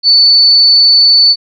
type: tone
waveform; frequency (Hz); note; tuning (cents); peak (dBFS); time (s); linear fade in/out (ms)
sine; 4488; C#8; +21; -3; 0.03-1.36; 50
effects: none